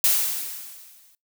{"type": "noise with exponential decay", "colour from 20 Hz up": "blue", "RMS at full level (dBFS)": -17, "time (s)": [0.04, 1.15], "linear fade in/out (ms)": 1, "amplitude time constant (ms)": 240, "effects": ["noise-tail reverb RT60 0.2 s tail -25 dB re dry"]}